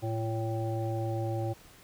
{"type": "harmonic tone with a mistuned harmonic", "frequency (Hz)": 111.6, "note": "A2", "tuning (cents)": 25, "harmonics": [1, 3, 5, 7], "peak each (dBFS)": [-31, -36, -38, -39], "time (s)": [0.02, 1.54], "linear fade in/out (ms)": 20, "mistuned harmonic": 3, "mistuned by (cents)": 34, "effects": ["pink hiss -55 dBFS RMS until 1.83 s"]}